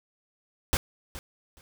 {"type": "noise with echo", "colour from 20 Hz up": "pink", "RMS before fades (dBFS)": -24, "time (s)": [0.73, 0.77], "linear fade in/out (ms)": 0, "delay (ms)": 420, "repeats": 2, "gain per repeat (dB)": -15, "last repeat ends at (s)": 1.61, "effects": []}